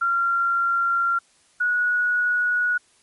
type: tone pair in turn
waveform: sine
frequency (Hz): 1379 / 1461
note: F6 / F#6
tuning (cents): -22 / -22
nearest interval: minor second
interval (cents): 100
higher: second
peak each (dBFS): -18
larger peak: neither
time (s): 0.01-1.19 / 1.6-2.78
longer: neither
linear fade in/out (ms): 10
effects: white hiss -59 dBFS RMS until 3.02 s + MP3 48 kbps